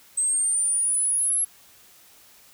sine exponential sweep, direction up, 8190 to 11175 Hz, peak -20 dBFS, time 0.17-1.45 s, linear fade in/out 10 ms, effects white hiss -53 dBFS RMS until 2.53 s

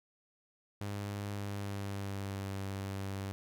sawtooth tone with pitch glide, 101.5 to 97.7 Hz, G#2 to G2, -39 to -5 cents, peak -33 dBFS, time 0.81-3.32 s, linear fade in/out 0 ms, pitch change -66 cents, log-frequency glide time 1.34-2.48 s, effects none

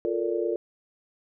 sine chord, Bb major seventh, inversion second, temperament just, 349.6 / 437 / 466.2 / 582.7 Hz, F4 / A4 / Bb4 / D5, +2 / -12 / 0 / -14 cents, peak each -28 / -30 / -30 / -33 dBFS, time 0.05-0.56 s, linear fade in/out 0 ms, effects none

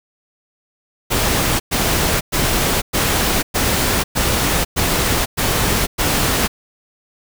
pink noise bursts, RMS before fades -17 dBFS, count 9, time 1.1-6.48 s, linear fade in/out 20 ms, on 500 ms, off 110 ms, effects none

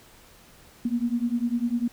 sine beating tone pair, 233.1 / 243.1 Hz, A#3 / B3, 0 / -27 cents, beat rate 10 Hz, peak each -26 dBFS, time 0.85-1.88 s, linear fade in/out 5 ms, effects pink hiss -53 dBFS RMS until 1.92 s

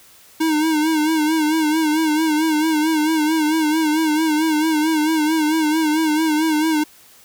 square tone with vibrato, 311.8 Hz, D#4, 4 cents sharp, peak -16 dBFS, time 0.4-6.84 s, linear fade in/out 10 ms, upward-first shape sine, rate 4.5 Hz, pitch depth 64 cents each way, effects white hiss -48 dBFS RMS until 7.24 s

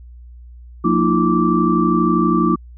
sine tone cluster, 177.9 / 230.3 / 308.6 / 341 / 1167 Hz, F3 / A#3 / D#4 / F4 / D6, +32 / -21 / -14 / -41 / -11 cents, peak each -19 dBFS, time 0.84-2.56 s, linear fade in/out 10 ms, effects added 60 Hz sine -36 dBFS peak until 2.77 s

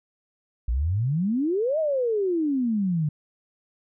sine exponential two-way sweep, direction up then down, 54.2 to 650 to 145.3 Hz, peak -21 dBFS, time 0.68-3.09 s, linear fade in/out 5 ms, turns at 1.79 s, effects none

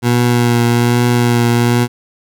20% pulse tone with vibrato, 120 Hz, B2, 49 cents flat, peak -5 dBFS, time 0.02-1.88 s, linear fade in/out 50 ms, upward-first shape triangle, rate 1.2 Hz, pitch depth 22 cents each way, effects none

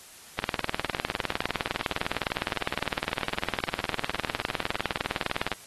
two click trains, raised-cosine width 0.3 ms, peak -21 / -10 dBFS, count 34 / 102, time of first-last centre 0.85-4.746 / 0.39-5.517 s, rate 8.47 / 19.7 Hz, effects white hiss -49 dBFS RMS until 5.66 s + AAC 32 kbps

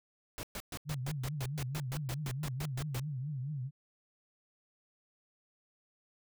pink noise bursts, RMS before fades -41 dBFS, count 16, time 0.38-2.996 s, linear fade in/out 0 ms, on 51 ms, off 120 ms
sine tone with vibrato, 138.59 Hz, C#3, in tune, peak -35 dBFS, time 0.85-3.71 s, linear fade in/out 50 ms, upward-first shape triangle, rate 4.6 Hz, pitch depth 220 cents each way
effects none

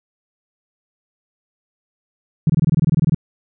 sine tone bursts, 155.56 Hz, D#3, in tune, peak -10 dBFS, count 14, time 2.47-3.146 s, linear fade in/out 2 ms, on 26 ms, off 24 ms, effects none

